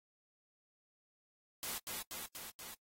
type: noise with echo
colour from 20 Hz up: white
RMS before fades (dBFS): -41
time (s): 1.63-1.78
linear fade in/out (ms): 0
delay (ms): 240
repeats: 4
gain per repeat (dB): -2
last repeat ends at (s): 2.74
effects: noise-tail reverb RT60 0.1 s tail -24 dB re dry + AAC 48 kbps